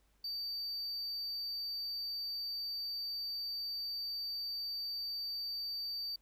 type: tone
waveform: triangle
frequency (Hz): 4618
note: D8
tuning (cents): -30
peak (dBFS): -36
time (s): 0.24-6.16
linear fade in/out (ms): 5
effects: added 50 Hz sine -70 dBFS peak until 6.21 s + pink hiss -75 dBFS RMS until 6.21 s